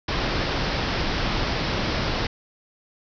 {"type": "low-pass noise", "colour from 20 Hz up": "pink", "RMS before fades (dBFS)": -25, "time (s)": [0.08, 2.27], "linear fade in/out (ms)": 5, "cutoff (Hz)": 5500, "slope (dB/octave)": 96, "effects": []}